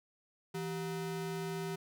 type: ring-modulated tone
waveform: square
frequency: 277.2 Hz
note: C#4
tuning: in tune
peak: -34 dBFS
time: 0.54-1.76 s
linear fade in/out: 10 ms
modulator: 112 Hz
effects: none